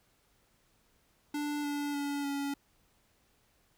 square tone with pitch steps, 293.7 / 289.5 / 285.3 / 281.2 Hz, D4 / D4 / C#4 / C#4, 0 / -25 / +50 / +25 cents, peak -33 dBFS, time 1.34-2.54 s, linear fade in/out 5 ms, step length 300 ms, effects pink hiss -70 dBFS RMS until 3.77 s

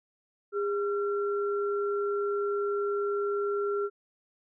sine tone pair together, 405.6 / 1365.1 Hz, G#4 / F6, -41 / -40 cents, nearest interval octave + major sixth, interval 2101 cents, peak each -27 / -35 dBFS, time 0.52-3.9 s, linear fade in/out 50 ms, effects none

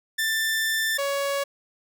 sawtooth tone pair in turn, 1776 / 559.4 Hz, A6 / C#5, +16 / +16 cents, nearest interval octave + minor sixth, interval 2000 cents, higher first, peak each -19 / -20 dBFS, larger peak first, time 0.18-0.98 / 0.98-1.44 s, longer first, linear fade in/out 10 ms, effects none

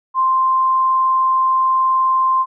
sine tone, 1046.5 Hz, C6, in tune, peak -12 dBFS, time 0.14-2.46 s, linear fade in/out 50 ms, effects none

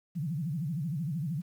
sine tone with vibrato, 155.8 Hz, D#3, 3 cents sharp, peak -30 dBFS, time 0.15-1.42 s, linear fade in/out 20 ms, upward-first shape sine, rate 13 Hz, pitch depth 250 cents each way, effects 10-bit

